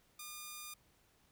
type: tone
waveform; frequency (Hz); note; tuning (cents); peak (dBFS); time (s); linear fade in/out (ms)
5% pulse; 1210; D#6; -49; -34; 0.19-0.74; 5
effects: pink hiss -71 dBFS RMS until 1.31 s